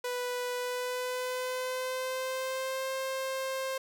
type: tone with pitch glide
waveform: sawtooth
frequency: 493.9 to 529.3 Hz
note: B4 to C5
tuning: 0 to +20 cents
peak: -28 dBFS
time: 0.04-3.78 s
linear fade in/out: 5 ms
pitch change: +120 cents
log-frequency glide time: 0.56-2.92 s
effects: none